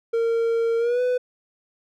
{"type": "tone with pitch glide", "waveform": "triangle", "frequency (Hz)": [460, 498.7], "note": ["A#4", "B4"], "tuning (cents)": [-23, 17], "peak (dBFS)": -17, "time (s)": [0.13, 1.18], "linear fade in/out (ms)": 10, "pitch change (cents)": 140, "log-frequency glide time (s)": [0.78, 1.01], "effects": []}